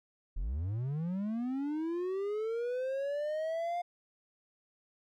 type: linear sweep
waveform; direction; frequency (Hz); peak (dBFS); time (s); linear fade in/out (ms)
triangle; up; 34.39 to 709; -30; 0.36-3.82; 10
effects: none